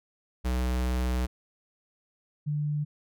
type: tone pair in turn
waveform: square / sine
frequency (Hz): 62.4 / 148.41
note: B1 / D3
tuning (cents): +19 / +19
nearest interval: octave + minor third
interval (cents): 1500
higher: second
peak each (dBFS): -26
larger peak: neither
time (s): 0.44-1.27 / 2.46-2.85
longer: first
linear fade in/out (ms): 20
effects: none